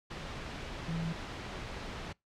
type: tone in noise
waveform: sine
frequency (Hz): 164.81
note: E3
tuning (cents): 0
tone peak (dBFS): -33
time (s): 0.88-1.13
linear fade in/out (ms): 10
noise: pink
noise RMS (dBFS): -41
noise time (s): 0.1-2.13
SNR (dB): +5
effects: noise-tail reverb RT60 0.2 s tail -25 dB re dry + low-pass 4000 Hz 12 dB/octave